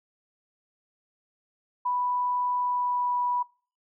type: tone with pitch glide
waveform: sine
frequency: 987.8 to 980.4 Hz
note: B5 to B5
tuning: 0 to -13 cents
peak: -24 dBFS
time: 1.85-3.43 s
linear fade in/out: 10 ms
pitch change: -13 cents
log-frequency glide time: 2.56-3.21 s
effects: noise-tail reverb RT60 0.4 s tail -22 dB re dry